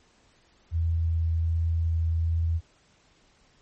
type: tone with vibrato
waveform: sine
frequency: 82.41 Hz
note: E2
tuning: in tune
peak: -22 dBFS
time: 0.71-2.61 s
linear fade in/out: 50 ms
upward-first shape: triangle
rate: 1.3 Hz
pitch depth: 8 cents each way
effects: pink hiss -62 dBFS RMS until 3.61 s + MP3 32 kbps